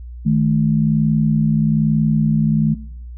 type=tone pair together; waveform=sine; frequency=155.56 / 216.7 Hz; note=D#3 / A3; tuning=0 / -26 cents; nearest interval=tritone; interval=574 cents; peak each=-15 / -15 dBFS; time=0.25-2.75 s; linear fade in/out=20 ms; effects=noise-tail reverb RT60 0.7 s tail -20 dB re dry + added 60 Hz sine -30 dBFS peak until 3.17 s